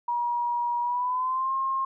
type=tone with pitch glide; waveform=sine; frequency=957 to 1068 Hz; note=A#5 to C6; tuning=+45 to +35 cents; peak=-24 dBFS; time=0.08-1.85 s; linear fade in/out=5 ms; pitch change=+190 cents; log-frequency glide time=0.81-1.53 s; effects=none